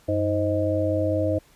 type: harmonic tone with a mistuned harmonic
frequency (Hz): 104.7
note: G#2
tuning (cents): +15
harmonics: 1 / 3 / 5 / 6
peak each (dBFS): -26 / -26 / -26 / -26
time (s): 0.08-1.39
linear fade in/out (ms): 10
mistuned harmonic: 1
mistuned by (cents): -150
effects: pink hiss -57 dBFS RMS until 1.55 s + resampled to 32000 Hz